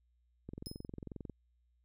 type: click train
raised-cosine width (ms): 3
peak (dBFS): -31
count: 19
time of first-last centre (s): 0.49-1.297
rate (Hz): 22.3
type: tone with exponential decay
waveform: sawtooth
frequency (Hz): 5140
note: E8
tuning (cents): -45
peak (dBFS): -40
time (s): 0.66-0.87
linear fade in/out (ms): 0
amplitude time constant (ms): 44
effects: added 60 Hz sine -70 dBFS peak until 1.84 s